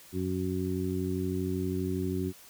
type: harmonic tone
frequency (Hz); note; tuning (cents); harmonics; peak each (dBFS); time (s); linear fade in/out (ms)
92.5; F#2; 0; 1 / 2 / 3 / 4; -34 / -34 / -34 / -34; 0.12-2.33; 50
effects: white hiss -53 dBFS RMS until 2.49 s